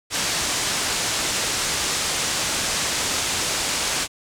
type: low-pass noise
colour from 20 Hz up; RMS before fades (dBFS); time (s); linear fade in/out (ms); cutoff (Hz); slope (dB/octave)
white; -24; 0.1-4.08; 50; 8300; 24
effects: none